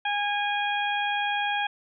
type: harmonic tone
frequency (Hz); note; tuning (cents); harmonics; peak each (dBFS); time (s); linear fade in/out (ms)
820; G#5; -22; 1 / 2 / 3 / 4; -27 / -30 / -32 / -33; 0.05-1.67; 5
effects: none